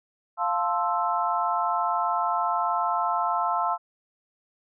sine chord, F major seventh, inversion none, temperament equal, 698.5 / 880 / 1046.5 / 1318.5 Hz, F5 / A5 / C6 / E6, 0 / 0 / 0 / 0 cents, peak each -28 dBFS, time 0.37-3.78 s, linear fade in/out 50 ms, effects none

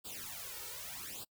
white noise with flanger, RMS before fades -45 dBFS, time 0.04-1.25 s, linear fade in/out 20 ms, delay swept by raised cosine 0.24 to 2.24 ms, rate 0.84 Hz, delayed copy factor +1, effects noise-tail reverb RT60 0.1 s tail -26 dB re dry

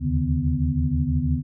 sine tone cluster, 74.6 / 80.7 / 138.7 / 151.5 / 248.7 Hz, D2 / E2 / C#3 / D#3 / B3, +28 / -36 / +1 / -46 / +12 cents, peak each -26 dBFS, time 0-1.43 s, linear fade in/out 50 ms, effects none

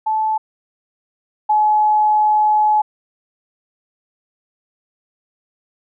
sine tone pair in turn, 870 / 850.6 Hz, A5 / G#5, -20 / +41 cents, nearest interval unison, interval 39 cents, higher first, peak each -15 / -11 dBFS, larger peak second, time 0.06-0.38 / 1.49-2.82 s, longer second, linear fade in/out 10 ms, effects none

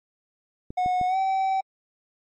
clicks, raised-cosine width 3 ms, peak -22 dBFS, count 3, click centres 0.705 / 0.861 / 1.013 s
triangle tone with pitch glide, 730 to 768.1 Hz, F#5 to G5, -24 to -35 cents, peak -19 dBFS, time 0.77-1.61 s, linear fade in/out 10 ms, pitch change +89 cents, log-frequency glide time 1.07-1.17 s
effects MP3 32 kbps

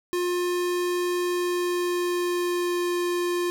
square tone with pitch glide, 354.9 to 351.8 Hz, F4 to F4, +28 to +13 cents, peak -24 dBFS, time 0.13-3.5 s, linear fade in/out 0 ms, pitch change -15 cents, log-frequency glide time 1.23-2.96 s, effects none

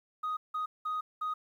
sine tone bursts at uneven times, 1248 Hz, D#6, 5 cents sharp, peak -29 dBFS, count 4, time 0.23-0.37 / 0.54-0.66 / 0.85-1.01 / 1.21-1.34 s, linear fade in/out 10 ms, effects tanh soft clip ceiling -29 dBFS + 11-bit

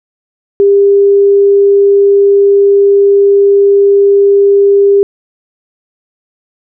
sine tone, 400 Hz, G4, 35 cents sharp, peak -3 dBFS, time 0.6-5.03 s, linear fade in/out 0 ms, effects none

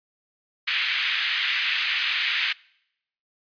pink band-pass noise, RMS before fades -25 dBFS, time 0.67-2.53 s, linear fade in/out 10 ms, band 1900 to 3500 Hz, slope 24 dB/octave, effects noise-tail reverb RT60 0.8 s tail -25 dB re dry + resampled to 11025 Hz

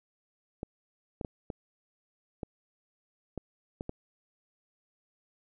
clicks, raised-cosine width 2 ms, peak -22 dBFS, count 8, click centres 0.631 / 1.212 / 1.248 / 1.502 / 2.432 / 3.377 / 3.809 / 3.894 s, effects none

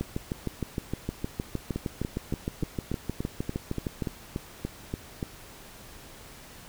two click trains, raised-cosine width 3 ms, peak -17 / -16 dBFS, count 13 / 27, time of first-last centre 1.76-5.228 / 0.01-4.022 s, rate 3.46 / 6.48 Hz, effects pink hiss -48 dBFS RMS until 6.68 s

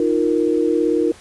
sine chord, Eb suspended second, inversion none, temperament equal, 311.1 / 349.2 / 466.2 Hz, Eb4 / F4 / Bb4, 0 / 0 / 0 cents, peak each -19 dBFS, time 0-1.12 s, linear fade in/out 2 ms, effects pink hiss -44 dBFS RMS until 1.2 s + resampled to 24000 Hz

